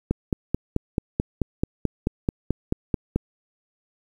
click train, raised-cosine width 3 ms, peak -8 dBFS, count 15, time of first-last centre 0.11-3.16 s, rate 4.59 Hz, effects 8-bit

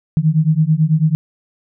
sine beating tone pair, 152.4 / 161.5 Hz, D#3 / E3, -36 / -35 cents, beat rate 9.1 Hz, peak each -14 dBFS, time 0.17-1.15 s, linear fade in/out 0 ms, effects none

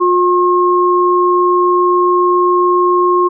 sine tone pair together, 357.3 / 1075 Hz, F4 / C6, +40 / +47 cents, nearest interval octave + perfect fifth, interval 1907 cents, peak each -11 dBFS, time 0-3.29 s, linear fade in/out 20 ms, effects none

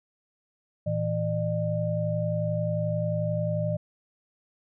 sine tone cluster, 111.9 / 163.2 / 601 Hz, A2 / E3 / D5, +30 / -17 / +40 cents, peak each -29 dBFS, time 0.86-3.77 s, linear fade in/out 10 ms, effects none

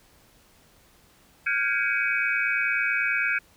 sine tone cluster, 1409 / 1529 / 1638 / 2264 / 2520 Hz, F6 / G6 / G#6 / C#7 / D#7, +15 / -44 / -24 / +36 / +21 cents, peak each -30 / -30 / -28 / -27 / -29 dBFS, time 1.46-3.39 s, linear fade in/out 10 ms, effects pink hiss -58 dBFS RMS until 3.56 s

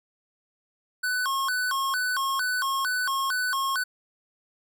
square tone with vibrato, 1273 Hz, D#6, 39 cents sharp, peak -25 dBFS, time 1.03-3.84 s, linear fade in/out 10 ms, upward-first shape square, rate 2.2 Hz, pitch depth 280 cents each way, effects none

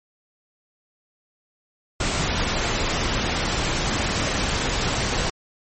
pink noise, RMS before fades -23 dBFS, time 2-5.3 s, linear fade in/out 5 ms, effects MP3 32 kbps

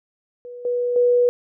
sine tone with level steps, 487.9 Hz, B4, 21 cents flat, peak -33 / -19 / -13 dBFS, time 0.45-1.29 s, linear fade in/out 0 ms, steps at 0.65 / 0.96 s, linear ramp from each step 2 ms, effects none

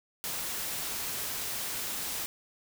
white noise, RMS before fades -35 dBFS, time 0.24-2.26 s, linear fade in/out 0 ms, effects none

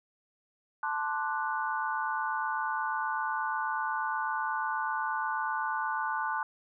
sine chord, D dominant seventh, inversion second, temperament equal, 880 / 1046.5 / 1174.7 / 1480 Hz, A5 / C6 / D6 / F#6, 0 / 0 / 0 / 0 cents, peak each -33 / -36 / -37 / -34 dBFS, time 0.83-6.43 s, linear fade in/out 2 ms, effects none

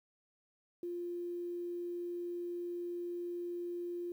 sine tone with quantisation, 349.2 Hz, F4, in tune, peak -37 dBFS, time 0.83-4.12 s, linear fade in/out 2 ms, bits 11, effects none

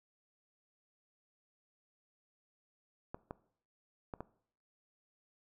clicks, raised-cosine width 1 ms, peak -27 dBFS, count 4, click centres 3.145 / 3.309 / 4.138 / 4.206 s, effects noise-tail reverb RT60 0.6 s tail -19 dB re dry

